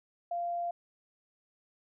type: tone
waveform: sine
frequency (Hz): 693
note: F5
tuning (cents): -14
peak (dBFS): -31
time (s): 0.31-0.71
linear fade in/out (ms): 5
effects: none